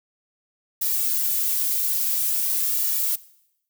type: noise with flanger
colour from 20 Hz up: violet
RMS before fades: -23 dBFS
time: 0.81-3.16 s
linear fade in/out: 10 ms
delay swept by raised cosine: 1.9 to 3.1 ms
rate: 0.48 Hz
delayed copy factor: -0.8
effects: noise-tail reverb RT60 0.8 s tail -20 dB re dry